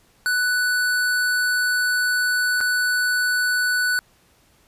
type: tone with dropouts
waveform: square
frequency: 1487 Hz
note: F#6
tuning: 8 cents sharp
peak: -19 dBFS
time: 0.26-3.99 s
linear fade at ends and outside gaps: 0 ms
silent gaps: 2.605-2.611 s
effects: pink hiss -58 dBFS RMS until 4.67 s + resampled to 32000 Hz